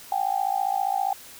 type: tone with amplitude modulation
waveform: sine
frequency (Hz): 784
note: G5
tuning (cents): 0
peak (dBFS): -18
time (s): 0.12-1.13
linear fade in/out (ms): 2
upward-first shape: sine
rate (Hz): 55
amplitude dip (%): 95
effects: white hiss -45 dBFS RMS until 1.39 s